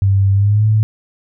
sine tone with pitch glide, 98 to 108.11 Hz, G2 to A2, 0 to -30 cents, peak -9 dBFS, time 0.02-0.83 s, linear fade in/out 0 ms, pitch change +170 cents, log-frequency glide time 0.33-0.66 s, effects none

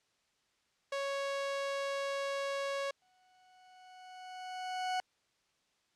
sawtooth tone, 554.4 Hz, C#5, in tune, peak -30 dBFS, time 0.92-2.91 s, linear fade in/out 5 ms
40% pulse tone with exponential growth, 739 Hz, F#5, 2 cents flat, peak -30 dBFS, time 3.02-5 s, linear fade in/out 0 ms, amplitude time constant 430 ms
effects white hiss -75 dBFS RMS until 5.95 s + low-pass 6000 Hz 12 dB/octave

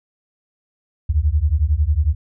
sine beating tone pair, 70 / 81 Hz, C#2 / E2, +18 / -30 cents, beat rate 11 Hz, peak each -17 dBFS, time 1.09-2.15 s, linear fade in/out 10 ms, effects none

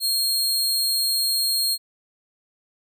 sawtooth tone, 4245 Hz, C8, 24 cents sharp, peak -17 dBFS, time 0-1.78 s, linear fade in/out 50 ms, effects none

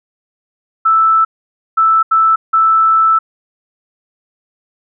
sine tone bursts at uneven times, 1318.5 Hz, E6, in tune, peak -7 dBFS, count 4, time 0.85-1.25 / 1.77-2.03 / 2.11-2.36 / 2.53-3.19 s, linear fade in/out 10 ms, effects none

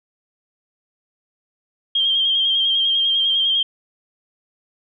sine tone with vibrato, 3200 Hz, G7, 35 cents sharp, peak -15 dBFS, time 1.95-3.63 s, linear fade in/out 5 ms, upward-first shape square, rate 10 Hz, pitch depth 27 cents each way, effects none

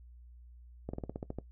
slowing click train, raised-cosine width 2 ms, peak -24 dBFS, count 9, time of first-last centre 0.89-1.386 s, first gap 45 ms, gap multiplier 1.09, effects noise-tail reverb RT60 0.1 s tail -18 dB re dry + added 60 Hz sine -51 dBFS peak until 1.51 s

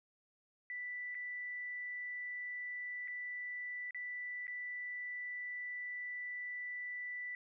sine tone with dropouts, 1975.5 Hz, B6, in tune, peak -40 dBFS, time 0.7-7.35 s, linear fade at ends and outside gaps 1 ms, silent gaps 1.146-1.151 / 3.076-3.081 / 3.908-3.946 / 4.469-4.479 s, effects none

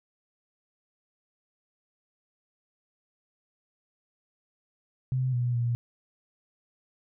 sine tone with pitch steps, 129.1 / 122.2 / 119.2 Hz, C3 / B2 / A#2, -23 / -18 / +39 cents, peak -24 dBFS, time 5.12-5.75 s, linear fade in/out 0 ms, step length 210 ms, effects none

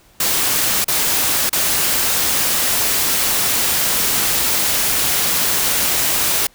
white noise with dropouts, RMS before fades -17 dBFS, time 0.2-6.47 s, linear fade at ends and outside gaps 5 ms, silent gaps 0.844-0.881 / 1.495-1.528 s, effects pink hiss -51 dBFS RMS until 6.54 s

